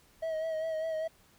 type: tone with vibrato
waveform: triangle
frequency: 639 Hz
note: D#5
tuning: 46 cents sharp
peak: -29 dBFS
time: 0.22-1.08 s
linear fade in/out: 10 ms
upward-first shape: sine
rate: 5 Hz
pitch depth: 34 cents each way
effects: pink hiss -63 dBFS RMS until 1.38 s